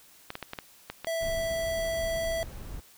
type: clicks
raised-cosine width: 0.3 ms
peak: -19 dBFS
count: 7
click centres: 0.304 / 0.354 / 0.427 / 0.534 / 0.588 / 0.9 / 1.046 s
type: tone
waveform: square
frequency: 659 Hz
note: E5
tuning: 1 cent flat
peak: -29 dBFS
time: 1.07-2.43 s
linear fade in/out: 0 ms
type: noise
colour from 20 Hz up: brown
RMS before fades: -39 dBFS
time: 1.2-2.81 s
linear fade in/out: 20 ms
effects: white hiss -56 dBFS RMS until 2.97 s